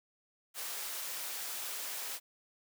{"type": "high-pass noise", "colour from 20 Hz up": "white", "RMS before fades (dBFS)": -40, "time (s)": [0.54, 2.2], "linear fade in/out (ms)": 50, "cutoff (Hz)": 480, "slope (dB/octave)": 12, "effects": []}